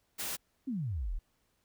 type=noise; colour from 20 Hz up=white; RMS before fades=-37 dBFS; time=0.18-0.37 s; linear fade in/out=20 ms
type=exponential sweep; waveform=sine; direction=down; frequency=284.3 to 30.87 Hz; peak=-32 dBFS; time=0.67-1.19 s; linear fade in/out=10 ms
effects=pink hiss -75 dBFS RMS until 1.64 s